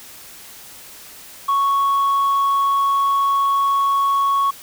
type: tone with tanh clipping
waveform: sine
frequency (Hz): 1108.7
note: C#6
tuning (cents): 0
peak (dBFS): -15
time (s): 1.48-4.51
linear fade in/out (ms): 10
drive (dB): 1
effects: white hiss -40 dBFS RMS until 4.62 s